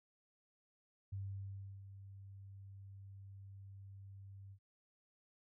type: tone with ADSR envelope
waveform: sine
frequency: 98 Hz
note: G2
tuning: in tune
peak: -40 dBFS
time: 1.12-4.59 s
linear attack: 10 ms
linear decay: 690 ms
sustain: -11 dB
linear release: 72 ms
effects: none